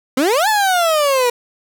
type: exponential two-way sweep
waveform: 30% pulse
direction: up then down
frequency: 247.1 to 886 to 475.9 Hz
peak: -10 dBFS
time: 0.17-1.3 s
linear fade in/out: 5 ms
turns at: 0.48 s
effects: none